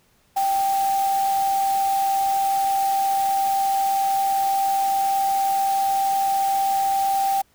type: tone in noise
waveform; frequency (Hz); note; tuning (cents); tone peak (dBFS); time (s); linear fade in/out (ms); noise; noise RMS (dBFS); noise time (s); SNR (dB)
sine; 784; G5; 0; -18; 0.36-7.42; 10; white; -34; 0.36-7.42; +13
effects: pink hiss -61 dBFS RMS until 7.54 s